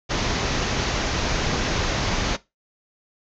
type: low-pass noise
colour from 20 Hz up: pink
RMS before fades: -24 dBFS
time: 0.09-2.37 s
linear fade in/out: 20 ms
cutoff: 6700 Hz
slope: 96 dB/octave
effects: noise-tail reverb RT60 0.2 s tail -17 dB re dry